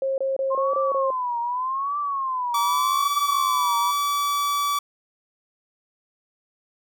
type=tone bursts; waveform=sine; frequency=537 Hz; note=C5; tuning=45 cents sharp; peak=-21 dBFS; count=6; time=0.02-1.105 s; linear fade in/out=2 ms; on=160 ms; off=25 ms
type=tone with vibrato; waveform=sine; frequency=1048 Hz; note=C6; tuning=2 cents sharp; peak=-23 dBFS; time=0.5-3.92 s; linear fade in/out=20 ms; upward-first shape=triangle; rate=0.84 Hz; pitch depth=200 cents each way
type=tone; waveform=45% pulse; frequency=1150 Hz; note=D6; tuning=37 cents flat; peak=-21 dBFS; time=2.54-4.79 s; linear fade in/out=5 ms
effects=none